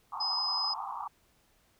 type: band-pass noise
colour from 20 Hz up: white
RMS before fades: -38 dBFS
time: 0.12-1.08 s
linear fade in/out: 5 ms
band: 770 to 1200 Hz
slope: 96 dB/octave
type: tone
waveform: sine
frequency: 5040 Hz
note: D#8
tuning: 21 cents sharp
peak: -29 dBFS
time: 0.2-0.74 s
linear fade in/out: 10 ms
effects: pink hiss -68 dBFS RMS until 1.79 s